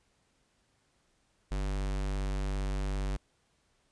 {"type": "tone", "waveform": "square", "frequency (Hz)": 48.73, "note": "G1", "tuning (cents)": -10, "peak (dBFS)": -31, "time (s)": [1.51, 3.17], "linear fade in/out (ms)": 10, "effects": ["pink hiss -72 dBFS RMS until 3.91 s", "resampled to 22050 Hz"]}